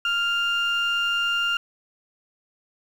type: tone pair together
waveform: sine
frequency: 1396.9 / 2799 Hz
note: F6 / F7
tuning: 0 / +3 cents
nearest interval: octave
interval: 1203 cents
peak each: -22 dBFS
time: 0.05-1.57 s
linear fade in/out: 2 ms
effects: tanh soft clip ceiling -17 dBFS + 8-bit